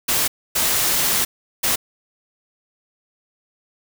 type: noise bursts at uneven times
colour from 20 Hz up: white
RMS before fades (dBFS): -19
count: 3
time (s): 0.08-0.28 / 0.55-1.25 / 1.63-1.76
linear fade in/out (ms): 10
effects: none